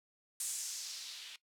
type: noise with low-pass filter sweep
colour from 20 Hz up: violet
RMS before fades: -43 dBFS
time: 0.4-1.36 s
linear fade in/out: 2 ms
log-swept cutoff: 8900 to 3100 Hz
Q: 1.9
effects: noise-tail reverb RT60 0.1 s tail -17 dB re dry

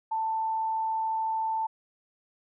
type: tone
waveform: sine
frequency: 887 Hz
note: A5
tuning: 14 cents sharp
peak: -26 dBFS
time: 0.11-1.67 s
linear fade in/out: 10 ms
effects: none

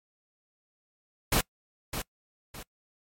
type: noise with echo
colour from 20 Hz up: pink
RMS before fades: -24 dBFS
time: 1.32-1.41 s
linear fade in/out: 5 ms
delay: 610 ms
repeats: 2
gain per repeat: -9 dB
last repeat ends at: 2.63 s
effects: noise-tail reverb RT60 0.1 s tail -24 dB re dry + MP3 64 kbps

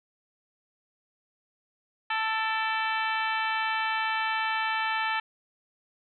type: harmonic tone with a mistuned harmonic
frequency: 441.5 Hz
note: A4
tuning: 6 cents sharp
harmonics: 2 / 3 / 4 / 5 / 6 / 7 / 8 / 9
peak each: -30 / -33 / -31 / -36 / -36 / -38 / -45 / -45 dBFS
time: 2.1-5.2 s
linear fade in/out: 5 ms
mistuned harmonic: 5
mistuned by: +72 cents
effects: none

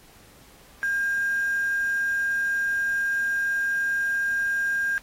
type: tone with quantisation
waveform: sine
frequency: 1608 Hz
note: G6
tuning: 44 cents sharp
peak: -22 dBFS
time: 0.83-4.98 s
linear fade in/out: 0 ms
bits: 7
effects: pink hiss -53 dBFS RMS until 5.02 s + AAC 48 kbps

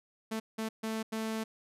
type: tone bursts at uneven times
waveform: sawtooth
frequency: 221.1 Hz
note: A3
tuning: 9 cents sharp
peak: -29 dBFS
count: 4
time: 0.31-0.4 / 0.58-0.69 / 0.83-1.03 / 1.12-1.44 s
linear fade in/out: 10 ms
effects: resampled to 32000 Hz

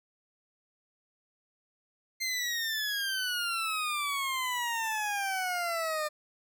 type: exponential sweep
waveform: 20% pulse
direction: down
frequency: 2100 to 600 Hz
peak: -25 dBFS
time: 2.2-6.09 s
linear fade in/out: 20 ms
effects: none

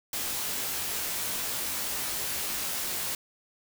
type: noise with comb filter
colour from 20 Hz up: white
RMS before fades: -32 dBFS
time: 0.13-3.15 s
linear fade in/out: 2 ms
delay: 20 ms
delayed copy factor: -0.7
effects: none

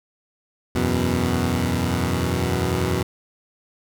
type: chord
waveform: 15% pulse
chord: E suspended second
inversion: none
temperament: equal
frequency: 82.41 / 92.5 / 123.47 Hz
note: E2 / F#2 / B2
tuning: 0 / 0 / 0 cents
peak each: -18 dBFS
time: 0.75-3.03 s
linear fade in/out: 5 ms
effects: none

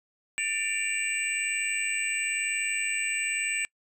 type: tone cluster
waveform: sine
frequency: 1782 / 2315 / 2416 / 2770 / 8010 Hz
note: A6 / D7 / D7 / F7 / B8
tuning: +22 / -25 / +48 / -15 / +23 cents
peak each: -35 / -30 / -34 / -34 / -32 dBFS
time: 0.38-3.65 s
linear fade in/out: 0 ms
effects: noise-tail reverb RT60 0.1 s tail -26 dB re dry + tanh soft clip ceiling -17 dBFS

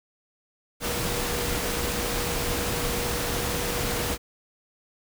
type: tone in noise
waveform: sine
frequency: 480 Hz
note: B4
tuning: 49 cents flat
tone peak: -34 dBFS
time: 0.8-4.18 s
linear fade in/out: 50 ms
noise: pink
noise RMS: -28 dBFS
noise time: 0.8-4.18 s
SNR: -9 dB
effects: none

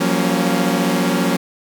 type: chord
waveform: sawtooth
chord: Gb major seventh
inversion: third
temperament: equal with one note detuned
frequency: 174.61 / 189.43 / 233.1 / 277.2 Hz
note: F3 / Gb3 / Bb3 / Db4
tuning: 0 / +41 / 0 / 0 cents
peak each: -17 dBFS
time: 0-1.37 s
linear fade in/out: 10 ms
effects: none

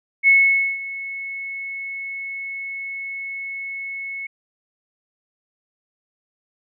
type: tone with ADSR envelope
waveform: sine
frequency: 2196 Hz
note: C#7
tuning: 17 cents flat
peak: -9 dBFS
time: 0.23-4.27 s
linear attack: 48 ms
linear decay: 500 ms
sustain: -18 dB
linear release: 8 ms
effects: none

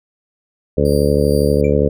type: harmonic tone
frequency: 72.4 Hz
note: D2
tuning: 24 cents flat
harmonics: 1 / 2 / 3 / 4 / 5 / 6 / 7 / 8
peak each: -19 / -19 / -20 / -22 / -24 / -17 / -18 / -23 dBFS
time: 0.77-1.89 s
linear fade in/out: 10 ms
type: tone with tremolo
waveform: 20% pulse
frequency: 4699 Hz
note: D8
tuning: in tune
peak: -24 dBFS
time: 0.85-1.61 s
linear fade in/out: 2 ms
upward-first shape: triangle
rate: 2.4 Hz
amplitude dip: 70%
type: tone with exponential decay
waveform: triangle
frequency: 2349 Hz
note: D7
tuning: in tune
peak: -26 dBFS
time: 1.64-1.77 s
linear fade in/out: 5 ms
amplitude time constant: 27 ms
effects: none

